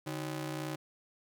sawtooth ring-modulated tone, 230.1 Hz, A#3, 22 cents flat, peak -29 dBFS, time 0.06-0.76 s, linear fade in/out 10 ms, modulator 83.8 Hz, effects none

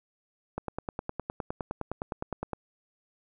click train, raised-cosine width 1 ms, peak -18 dBFS, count 20, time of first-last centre 0.58-2.533 s, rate 9.73 Hz, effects none

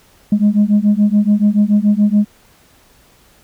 sine beating tone pair, 204.2 / 211.2 Hz, G#3 / G#3, -29 / +29 cents, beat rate 7 Hz, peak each -11 dBFS, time 0.32-2.25 s, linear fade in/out 5 ms, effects tanh soft clip ceiling -5 dBFS + pink hiss -50 dBFS RMS until 3.43 s

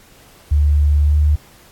sine tone with pitch glide, 73.42 to 74.75 Hz, D2 to D2, 0 to +31 cents, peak -10 dBFS, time 0.51-1.36 s, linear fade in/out 10 ms, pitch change +31 cents, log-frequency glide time 1.03-1.18 s, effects pink hiss -47 dBFS RMS until 1.71 s + AAC 64 kbps

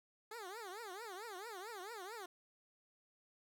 15% pulse tone with vibrato, 412.2 Hz, G#4, 13 cents flat, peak -40 dBFS, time 0.31-2.26 s, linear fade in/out 5 ms, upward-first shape triangle, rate 4.5 Hz, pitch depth 290 cents each way, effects none

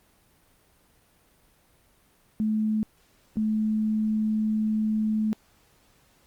sine tone pair in turn, 216.2 / 216.2 Hz, A3 / A3, -30 / -30 cents, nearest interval unison, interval 0 cents, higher neither, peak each -22 dBFS, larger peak neither, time 2.4-2.83 / 3.37-5.33 s, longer second, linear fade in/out 0 ms, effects pink hiss -62 dBFS RMS until 6.26 s + Opus 32 kbps

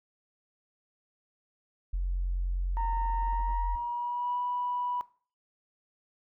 sine tone, 44.93 Hz, F1, 50 cents sharp, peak -26 dBFS, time 1.93-3.76 s, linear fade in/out 10 ms
sine tone with pitch glide, 921 to 981.4 Hz, A#5 to B5, -21 to -11 cents, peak -29 dBFS, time 2.77-5.01 s, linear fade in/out 0 ms, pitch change +110 cents, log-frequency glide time 3.17-4.39 s
effects noise-tail reverb RT60 0.4 s tail -17 dB re dry + tanh soft clip ceiling -22 dBFS

